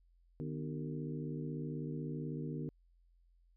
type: harmonic tone with a mistuned harmonic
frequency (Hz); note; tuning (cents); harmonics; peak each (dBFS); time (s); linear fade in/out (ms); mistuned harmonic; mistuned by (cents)
76.1; D#2; -38; 2 / 3 / 4 / 5 / 6; -40 / -44 / -46 / -48 / -50; 0.4-2.69; 0; 3; +130
effects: added 43 Hz sine -65 dBFS peak until 3.56 s